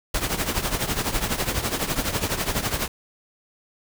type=noise with tremolo; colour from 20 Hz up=pink; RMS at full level=-22 dBFS; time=0.14-2.88 s; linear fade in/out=5 ms; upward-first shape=triangle; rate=12 Hz; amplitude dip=80%; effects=none